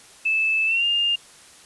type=tone with pitch glide; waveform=sine; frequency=2624 to 2812 Hz; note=E7 to F7; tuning=-9 to +11 cents; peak=-18 dBFS; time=0.25-1.16 s; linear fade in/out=10 ms; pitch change=+120 cents; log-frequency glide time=0.66-0.85 s; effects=white hiss -48 dBFS RMS until 1.65 s + resampled to 24000 Hz